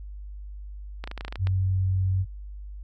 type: clicks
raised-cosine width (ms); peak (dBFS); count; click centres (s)
0.3; -19; 10; 1.04 / 1.075 / 1.114 / 1.177 / 1.209 / 1.249 / 1.281 / 1.325 / 1.357 / 1.471
type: tone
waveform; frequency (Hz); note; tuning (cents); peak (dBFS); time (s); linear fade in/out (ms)
sine; 94.3; F#2; +33; -21; 1.38-2.26; 50
effects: added 50 Hz sine -36 dBFS peak until 2.83 s